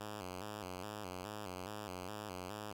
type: tone with vibrato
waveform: 5% pulse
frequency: 98 Hz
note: G2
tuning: in tune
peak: -32 dBFS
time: 0-2.73 s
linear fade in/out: 10 ms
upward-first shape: square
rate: 2.4 Hz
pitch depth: 120 cents each way
effects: none